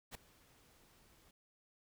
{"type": "noise with ADSR envelope", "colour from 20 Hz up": "pink", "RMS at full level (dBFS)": -45, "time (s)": [0.11, 1.31], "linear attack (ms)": 40, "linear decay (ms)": 4, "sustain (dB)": -22, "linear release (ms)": 3, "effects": []}